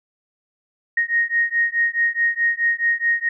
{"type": "beating tone pair", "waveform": "sine", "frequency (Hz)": [1864, 1868.7], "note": ["A#6", "A#6"], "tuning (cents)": [-1, 4], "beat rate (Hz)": 4.7, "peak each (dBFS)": [-20, -20], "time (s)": [0.97, 3.29], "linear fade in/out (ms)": 5, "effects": []}